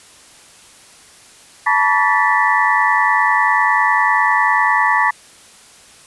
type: tone cluster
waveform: sine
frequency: 873 / 963 / 1140 / 1767 / 1964 Hz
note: A5 / B5 / C#6 / A6 / B6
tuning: -14 / -44 / +48 / +7 / -10 cents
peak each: -18 dBFS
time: 1.66-5.11 s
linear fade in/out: 10 ms
effects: white hiss -44 dBFS RMS until 6.06 s + resampled to 24000 Hz